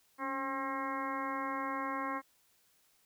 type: harmonic tone with a mistuned harmonic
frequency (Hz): 268.2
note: C4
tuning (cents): +43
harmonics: 1 / 2 / 3 / 4 / 5 / 6 / 7 / 8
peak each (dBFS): -41 / -44 / -44 / -37 / -45 / -47 / -46 / -47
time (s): 0.18-2.22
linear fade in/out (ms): 50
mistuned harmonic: 1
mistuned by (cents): +54
effects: white hiss -70 dBFS RMS until 3.05 s